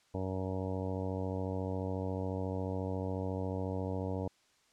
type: harmonic tone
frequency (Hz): 94.1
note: F#2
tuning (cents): +30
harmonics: 1 / 2 / 3 / 4 / 5 / 6 / 7 / 8 / 9 / 10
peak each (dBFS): -37 / -41 / -41 / -47 / -41 / -44 / -47 / -54 / -49 / -51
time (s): 0.14-4.28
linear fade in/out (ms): 5
effects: white hiss -69 dBFS RMS until 4.72 s + low-pass 7000 Hz 12 dB/octave